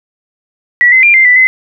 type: tone with pitch steps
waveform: sine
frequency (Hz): 1943 / 2053 / 2389 / 2089 / 1981 / 2044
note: B6 / C7 / D7 / C7 / B6 / C7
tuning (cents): -29 / -33 / +29 / -3 / +5 / -41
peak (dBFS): -3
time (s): 0.81-1.47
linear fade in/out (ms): 0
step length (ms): 110
effects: none